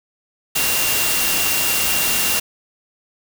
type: tone in noise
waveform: sine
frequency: 2769 Hz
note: F7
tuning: 15 cents flat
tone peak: -24 dBFS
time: 0.55-2.4 s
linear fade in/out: 10 ms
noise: white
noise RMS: -19 dBFS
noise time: 0.55-2.4 s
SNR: -8 dB
effects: none

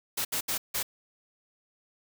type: noise bursts at uneven times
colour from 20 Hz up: white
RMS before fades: -30 dBFS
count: 4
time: 0.17-0.25 / 0.32-0.41 / 0.48-0.58 / 0.74-0.83 s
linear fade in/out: 10 ms
effects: none

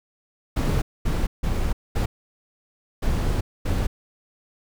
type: noise bursts at uneven times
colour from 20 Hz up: brown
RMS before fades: -22 dBFS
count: 6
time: 0.56-0.82 / 1.05-1.27 / 1.43-1.73 / 1.95-2.06 / 3.02-3.41 / 3.65-3.87 s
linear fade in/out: 10 ms
effects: none

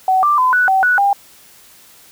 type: tone with pitch steps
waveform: sine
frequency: 753 / 1181 / 1016 / 1481 / 766 / 1475 / 801 Hz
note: F#5 / D6 / B5 / F#6 / G5 / F#6 / G5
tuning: +30 / +9 / +49 / +1 / -40 / -6 / +37 cents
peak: -10 dBFS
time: 0.08-1.13 s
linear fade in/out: 2 ms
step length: 150 ms
effects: white hiss -45 dBFS RMS until 2.11 s

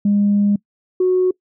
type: tone pair in turn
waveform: sine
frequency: 203.8 / 367.9 Hz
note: G#3 / F#4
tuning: -32 / -10 cents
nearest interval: minor seventh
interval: 1022 cents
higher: second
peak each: -11 dBFS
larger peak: neither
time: 0.05-0.56 / 1-1.31 s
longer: first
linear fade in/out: 5 ms
effects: noise-tail reverb RT60 0.1 s tail -23 dB re dry + tanh soft clip ceiling -8 dBFS

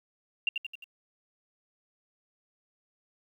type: tone with echo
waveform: sine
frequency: 2773 Hz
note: F7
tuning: 13 cents flat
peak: -23 dBFS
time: 0.47-0.49 s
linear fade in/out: 2 ms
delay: 88 ms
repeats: 4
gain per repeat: -5 dB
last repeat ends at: 0.842 s
effects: 10-bit

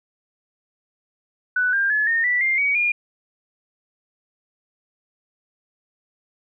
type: tone with pitch steps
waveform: sine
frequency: 1490 / 1596.9 / 1711.6 / 1834.4 / 1966.1 / 2107 / 2258 / 2421 Hz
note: F#6 / G6 / A6 / A#6 / B6 / C7 / C#7 / D#7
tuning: +12 / +32 / -48 / -28 / -8 / +12 / +31 / -48 cents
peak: -17 dBFS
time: 1.56-2.92 s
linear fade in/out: 5 ms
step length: 170 ms
effects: none

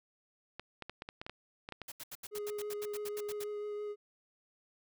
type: clicks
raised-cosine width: 0.3 ms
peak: -26 dBFS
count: 11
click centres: 0.596 / 0.823 / 0.896 / 1.021 / 1.089 / 1.215 / 1.265 / 1.296 / 1.689 / 1.723 / 1.817 s
type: noise bursts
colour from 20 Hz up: white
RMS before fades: -45 dBFS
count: 14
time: 1.88-3.44 s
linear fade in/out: 5 ms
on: 39 ms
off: 78 ms
type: tone with vibrato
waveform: triangle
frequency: 416.7 Hz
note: G#4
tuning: 6 cents sharp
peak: -35 dBFS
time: 2.31-3.96 s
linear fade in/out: 50 ms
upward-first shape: triangle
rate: 6.1 Hz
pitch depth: 13 cents each way
effects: none

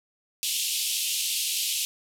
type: band-pass noise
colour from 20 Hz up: pink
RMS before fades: -28 dBFS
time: 0.43-1.85 s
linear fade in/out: 0 ms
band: 2700 to 14000 Hz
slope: 48 dB/octave
effects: none

